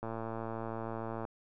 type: click train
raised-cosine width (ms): 1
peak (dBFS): -25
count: 139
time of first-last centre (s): 0.03-1.251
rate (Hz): 113
effects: none